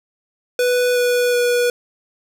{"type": "tone with pitch steps", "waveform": "square", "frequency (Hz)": [493.9, 489.9, 486], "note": ["B4", "B4", "B4"], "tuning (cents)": [0, -14, -28], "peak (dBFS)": -15, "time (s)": [0.59, 1.7], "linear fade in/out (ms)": 2, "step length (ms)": 370, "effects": []}